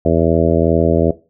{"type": "harmonic tone", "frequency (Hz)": 82.41, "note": "E2", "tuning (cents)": 0, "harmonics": [1, 2, 3, 4, 5, 6, 7, 8], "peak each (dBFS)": [-19, -19, -19, -19, -19, -19, -19, -19], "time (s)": [0.05, 1.11], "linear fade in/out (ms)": 5, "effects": ["noise-tail reverb RT60 0.3 s tail -18 dB re dry"]}